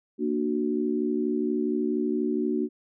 sine chord, Bb augmented, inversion none, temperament equal with one note detuned, 233.1 / 297.4 / 370 Hz, Bb3 / D4 / F#4, 0 / +22 / 0 cents, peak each -28 dBFS, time 0.18-2.69 s, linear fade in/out 50 ms, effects none

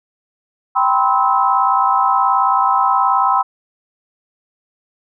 sine chord, C major seventh, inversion second, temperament equal with one note detuned, 784 / 987.8 / 1046.5 / 1297.4 Hz, G5 / B5 / C6 / E6, 0 / 0 / 0 / -28 cents, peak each -17 dBFS, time 0.75-3.43 s, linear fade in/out 20 ms, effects none

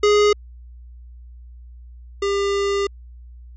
square tone pair in turn, 415.3 / 399.9 Hz, G#4 / G4, 0 / +35 cents, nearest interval minor second, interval 65 cents, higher first, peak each -13 / -19 dBFS, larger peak first, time 0.03-0.33 / 2.22-2.87 s, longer second, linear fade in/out 5 ms, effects added 60 Hz sine -38 dBFS peak until 3.56 s + resampled to 16000 Hz

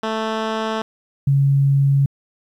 10% pulse / sine tone pair in turn, 220.4 / 138.84 Hz, A3 / C#3, +3 / +3 cents, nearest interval minor sixth, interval 800 cents, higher first, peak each -12 dBFS, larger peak neither, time 0.03-0.82 / 1.27-2.06 s, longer neither, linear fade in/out 5 ms, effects low-pass 4000 Hz 12 dB/octave + 9-bit

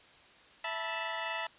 15% pulse chord, E suspended fourth, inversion none, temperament equal with one note detuned, 659.3 / 880 / 977 Hz, E5 / A5 / B5, 0 / 0 / -19 cents, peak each -32 dBFS, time 0.64-1.47 s, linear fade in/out 5 ms, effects white hiss -58 dBFS RMS until 1.58 s + resampled to 8000 Hz

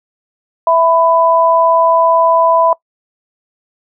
sine tone pair together, 659.3 / 997.5 Hz, E5 / B5, 0 / +17 cents, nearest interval perfect fifth, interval 717 cents, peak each -10 dBFS, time 0.67-2.73 s, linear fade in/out 2 ms, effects noise-tail reverb RT60 0.1 s tail -22 dB re dry

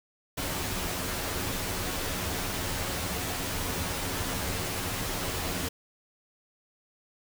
pink noise with comb filter, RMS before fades -32 dBFS, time 0.37-5.69 s, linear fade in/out 10 ms, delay 11 ms, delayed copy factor +0.55, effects none

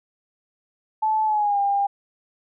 sine tone with pitch glide, 869 to 801.5 Hz, A5 to G5, -22 to +38 cents, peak -18 dBFS, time 1.02-1.87 s, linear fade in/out 10 ms, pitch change -140 cents, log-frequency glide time 1.25-1.59 s, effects none

